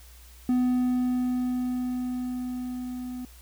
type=tone with level ramp; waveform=triangle; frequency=250 Hz; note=B3; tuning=21 cents sharp; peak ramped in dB=-18 to -31 dBFS; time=0.49-3.25 s; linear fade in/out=2 ms; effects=added 60 Hz sine -48 dBFS peak until 3.41 s + white hiss -54 dBFS RMS until 3.41 s